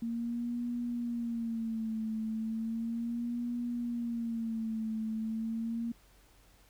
sine tone with vibrato, 230 Hz, A#3, 23 cents flat, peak -32 dBFS, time 0.02-5.92 s, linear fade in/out 5 ms, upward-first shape sine, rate 0.35 Hz, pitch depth 77 cents each way, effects added 46 Hz sine -62 dBFS peak until 6.69 s + pink hiss -64 dBFS RMS until 6.69 s

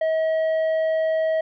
sine tone with tanh clipping, 639 Hz, D#5, 46 cents sharp, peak -20 dBFS, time 0.01-1.41 s, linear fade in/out 5 ms, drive 6 dB, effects none

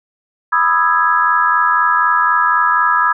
sine chord, E major seventh, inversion second, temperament equal with one note detuned, 987.8 / 1234.5 / 1318.5 / 1661.2 Hz, B5 / D#6 / E6 / G#6, 0 / -14 / 0 / 0 cents, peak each -16 dBFS, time 0.52-3.13 s, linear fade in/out 10 ms, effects none

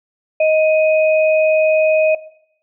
sine tone pair together, 626.2 / 2502 Hz, D#5 / D#7, +11 / +9 cents, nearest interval 2 octaves, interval 2398 cents, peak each -11 / -21 dBFS, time 0.4-2.15 s, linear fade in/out 5 ms, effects noise-tail reverb RT60 0.7 s tail -18 dB re dry

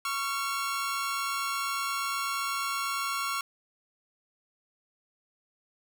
sawtooth tone pair together, 1108.7 / 1368.8 Hz, C#6 / F6, 0 / -35 cents, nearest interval major third, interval 365 cents, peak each -28 / -29 dBFS, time 0.05-3.41 s, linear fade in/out 2 ms, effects none

